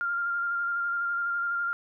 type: tone with vibrato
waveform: sine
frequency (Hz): 1396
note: F6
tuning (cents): -1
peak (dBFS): -26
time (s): 0.01-1.73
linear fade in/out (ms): 0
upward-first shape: square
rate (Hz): 12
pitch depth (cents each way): 14
effects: none